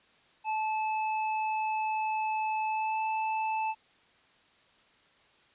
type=tone with pitch glide; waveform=square; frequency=869 to 877.1 Hz; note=A5 to A5; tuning=-22 to -6 cents; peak=-29 dBFS; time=0.44-3.75 s; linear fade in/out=50 ms; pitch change=+16 cents; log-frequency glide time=2.66-3.01 s; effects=white hiss -63 dBFS RMS until 5.54 s + resampled to 8000 Hz